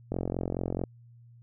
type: click train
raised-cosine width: 2 ms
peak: -17 dBFS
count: 33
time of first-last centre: 0.12-0.837 s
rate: 44.6 Hz
effects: added 118 Hz sine -51 dBFS peak until 1.42 s